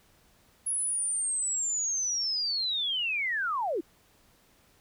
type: linear sweep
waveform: sine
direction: down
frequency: 10548 to 289.1 Hz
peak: -27 dBFS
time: 0.66-3.81 s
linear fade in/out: 10 ms
effects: pink hiss -63 dBFS RMS until 4.8 s

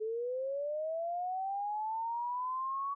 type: linear sweep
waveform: sine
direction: up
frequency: 427.3 to 1129 Hz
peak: -33 dBFS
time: 0-2.95 s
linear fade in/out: 20 ms
effects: none

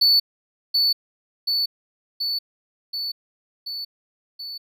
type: tone with echo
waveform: triangle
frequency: 4471 Hz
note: C#8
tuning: 14 cents sharp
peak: -12 dBFS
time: 0.01-0.2 s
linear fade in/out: 10 ms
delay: 730 ms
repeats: 6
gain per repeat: -3 dB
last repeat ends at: 4.58 s
effects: none

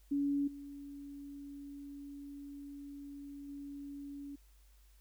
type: tone with level steps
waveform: sine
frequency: 283.2 Hz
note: C#4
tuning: 37 cents sharp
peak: -30 / -45 / -43 dBFS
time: 0.11-4.36 s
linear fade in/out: 10 ms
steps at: 0.47 / 3.48 s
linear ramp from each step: 10 ms
effects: added 50 Hz sine -60 dBFS peak until 5 s + white hiss -71 dBFS RMS until 5 s

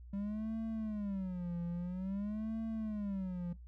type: tone with vibrato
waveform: triangle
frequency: 196.2 Hz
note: G3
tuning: 2 cents sharp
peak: -34 dBFS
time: 0.13-3.53 s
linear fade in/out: 5 ms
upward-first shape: sine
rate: 0.5 Hz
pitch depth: 230 cents each way
effects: noise-tail reverb RT60 0.2 s tail -18 dB re dry + added 60 Hz sine -49 dBFS peak until 3.67 s

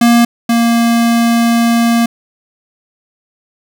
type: tone pair in turn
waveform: square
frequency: 235.7 / 233.1 Hz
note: A#3 / A#3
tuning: +19 / 0 cents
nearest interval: unison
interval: 19 cents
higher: first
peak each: -6 / -9 dBFS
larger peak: first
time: 0.01-0.25 / 0.49-2.06 s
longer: second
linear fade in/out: 5 ms
effects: none

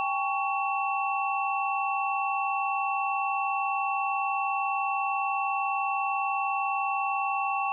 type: tone cluster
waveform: sine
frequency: 791 / 851 / 1117 / 2690 Hz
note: G5 / G#5 / C#6 / E7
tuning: +15 / +42 / +13 / +34 cents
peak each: -29 / -35 / -30 / -33 dBFS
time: 0-7.72 s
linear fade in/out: 0 ms
effects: none

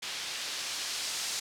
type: noise with low-pass filter sweep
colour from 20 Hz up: blue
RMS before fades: -36 dBFS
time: 0.02-1.4 s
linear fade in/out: 10 ms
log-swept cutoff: 3800 to 6000 Hz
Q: 0.96
effects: none

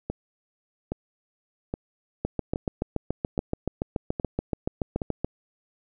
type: two click trains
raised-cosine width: 2 ms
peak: -15 / -12 dBFS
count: 7 / 22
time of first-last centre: 0.1-5.018 / 2.25-5.246 s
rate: 1.22 / 7.01 Hz
effects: none

